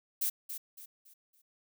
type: noise with echo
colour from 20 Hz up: violet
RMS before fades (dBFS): -31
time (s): 0.21-0.3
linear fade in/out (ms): 10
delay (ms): 280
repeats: 4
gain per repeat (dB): -9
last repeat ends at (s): 1.42
effects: none